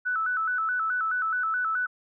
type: tone with vibrato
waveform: sine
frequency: 1396.9 Hz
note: F6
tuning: in tune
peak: -24 dBFS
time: 0.05-1.87 s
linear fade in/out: 20 ms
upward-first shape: square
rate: 4.7 Hz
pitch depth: 110 cents each way
effects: none